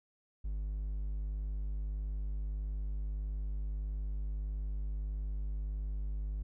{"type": "tone", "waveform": "triangle", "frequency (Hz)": 50.8, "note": "G#1", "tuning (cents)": -38, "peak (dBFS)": -32, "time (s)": [0.44, 6.43], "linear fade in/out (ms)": 10, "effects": []}